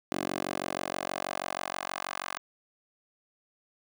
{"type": "tone with high-pass filter sweep", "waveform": "10% pulse", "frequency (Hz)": 46.25, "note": "F#1", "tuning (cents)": 0, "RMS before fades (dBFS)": -35, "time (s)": [0.12, 2.38], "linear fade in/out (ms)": 0, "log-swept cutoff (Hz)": [340, 1100], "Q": 1.5, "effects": []}